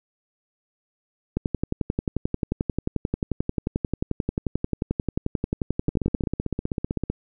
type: two click trains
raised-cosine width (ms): 3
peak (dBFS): -12 / -10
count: 20 / 56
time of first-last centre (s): 5.89-7.1 / 1.37-6.237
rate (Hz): 15.7 / 11.3
effects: none